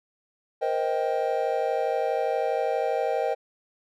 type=chord; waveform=triangle; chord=C minor seventh; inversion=third; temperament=just; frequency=470.9 / 523.3 / 627.9 / 784.9 Hz; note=Bb4 / C5 / Eb5 / G5; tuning=+18 / 0 / +16 / +2 cents; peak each=-27 dBFS; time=0.61-3.35 s; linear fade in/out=20 ms; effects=none